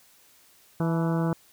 harmonic tone with a mistuned harmonic, 164.81 Hz, E3, in tune, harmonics 1 / 2 / 3 / 4 / 5 / 6 / 7 / 8 / 9, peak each -24 / -30 / -34 / -36 / -38 / -40 / -41 / -42 / -43 dBFS, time 0.8-1.33 s, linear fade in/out 2 ms, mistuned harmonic 5, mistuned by +66 cents, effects white hiss -58 dBFS RMS until 1.52 s

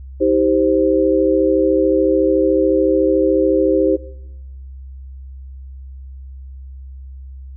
sine chord, C minor, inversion first, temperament equal with one note detuned, 318.2 / 392 / 523.3 Hz, Eb4 / G4 / C5, +39 / 0 / 0 cents, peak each -16 dBFS, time 0.2-3.97 s, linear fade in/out 20 ms, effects noise-tail reverb RT60 0.9 s tail -18 dB re dry + added 66 Hz sine -31 dBFS peak until 7.56 s

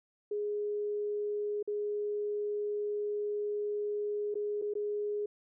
sine tone with dropouts, 415.3 Hz, G#4, in tune, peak -31 dBFS, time 0.31-5.26 s, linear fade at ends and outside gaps 5 ms, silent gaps 1.628-1.675 / 4.343-4.353 / 4.616-4.621 / 4.738-4.752 s, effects none

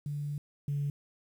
sine tone pair in turn, 145.7 / 143.11 Hz, D3 / D3, -13 / -44 cents, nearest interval unison, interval 31 cents, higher first, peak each -32 / -28 dBFS, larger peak second, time 0.06-0.38 / 0.68-0.9 s, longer first, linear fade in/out 2 ms, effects tanh soft clip ceiling -25 dBFS + 10-bit

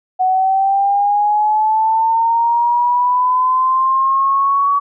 sine linear sweep, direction up, 740 to 1134 Hz, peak -11 dBFS, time 0.19-4.8 s, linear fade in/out 20 ms, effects none

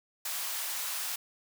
white high-pass noise, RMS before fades -35 dBFS, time 0.25-1.16 s, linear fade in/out 5 ms, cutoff 660 Hz, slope 24 dB/octave, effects none

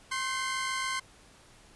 sawtooth tone cluster, 1060 / 1537 / 2073 Hz, C6 / G6 / C7, +22 / -35 / -17 cents, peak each -29 / -33 / -33 dBFS, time 0.11-1 s, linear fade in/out 10 ms, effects pink hiss -57 dBFS RMS until 1.75 s + resampled to 24000 Hz

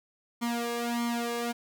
sawtooth tone with flanger, 236.5 Hz, A#3, 25 cents sharp, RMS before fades -31 dBFS, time 0.41-1.53 s, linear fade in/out 20 ms, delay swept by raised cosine 0.92 to 1.81 ms, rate 1.6 Hz, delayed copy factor +0.9, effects none

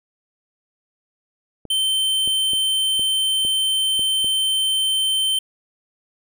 clicks, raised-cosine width 2 ms, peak -22 dBFS, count 7, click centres 1.653 / 2.276 / 2.534 / 2.995 / 3.45 / 3.994 / 4.245 s
square tone, 3100 Hz, G7, 20 cents flat, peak -18 dBFS, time 1.7-5.39 s, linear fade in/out 5 ms
effects none

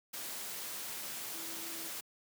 sine tone in noise, 329.6 Hz, E4, in tune, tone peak -51 dBFS, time 1.34-1.89 s, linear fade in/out 10 ms, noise white, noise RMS -42 dBFS, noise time 0.13-2.01 s, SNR -12 dB, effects high-pass 150 Hz 12 dB/octave

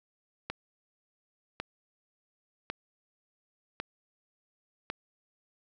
click train, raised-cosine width 0.3 ms, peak -18 dBFS, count 5, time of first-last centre 0.5-4.9 s, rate 0.909 Hz, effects none

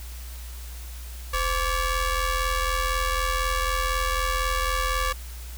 sawtooth ring-modulated tone, 558 Hz, C#5, 11 cents sharp, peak -16 dBFS, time 1.33-5.13 s, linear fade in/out 10 ms, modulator 600 Hz, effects added 60 Hz sine -35 dBFS peak until 5.57 s + white hiss -45 dBFS RMS until 5.57 s

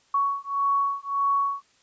sine beating tone pair, 1116 / 1117.7 Hz, C#6 / C#6, +11 / +14 cents, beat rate 1.7 Hz, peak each -25 dBFS, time 0.14-1.62 s, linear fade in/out 5 ms, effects white hiss -62 dBFS RMS until 1.82 s + resampled to 16000 Hz

